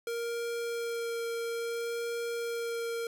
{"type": "tone with vibrato", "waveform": "square", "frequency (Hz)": 466.2, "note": "A#4", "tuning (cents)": 0, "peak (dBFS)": -33, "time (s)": [0.07, 3.07], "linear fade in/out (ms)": 2, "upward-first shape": "sine", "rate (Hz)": 0.59, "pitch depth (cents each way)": 9, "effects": []}